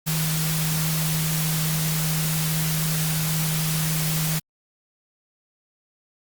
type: tone in noise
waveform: sine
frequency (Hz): 158.1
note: D#3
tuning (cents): +28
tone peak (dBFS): -23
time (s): 0.06-4.4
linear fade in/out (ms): 20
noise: white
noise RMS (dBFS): -27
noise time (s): 0.06-4.4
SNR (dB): +1
effects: Opus 48 kbps